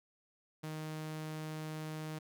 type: tone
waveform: sawtooth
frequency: 155.8 Hz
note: D#3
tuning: 3 cents sharp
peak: -36 dBFS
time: 0.63-2.19 s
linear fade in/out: 10 ms
effects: none